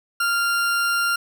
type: tone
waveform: 40% pulse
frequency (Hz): 1393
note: F6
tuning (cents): -5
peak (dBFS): -18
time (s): 0.2-1.16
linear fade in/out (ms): 5
effects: 8-bit